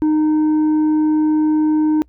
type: tone with tanh clipping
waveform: sine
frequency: 307.9 Hz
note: D#4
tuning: 18 cents flat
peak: -13 dBFS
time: 0.02-2.02 s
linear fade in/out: 0 ms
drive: 4 dB
effects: noise-tail reverb RT60 0.1 s tail -26 dB re dry + added 60 Hz sine -48 dBFS peak until 2.08 s